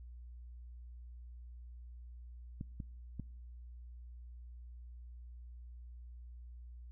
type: clicks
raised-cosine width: 5 ms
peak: -28 / -30 / -28 dBFS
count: 3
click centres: 2.611 / 2.802 / 3.197 s
effects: noise-tail reverb RT60 1.0 s tail -25 dB re dry + added 60 Hz sine -48 dBFS peak until 6.91 s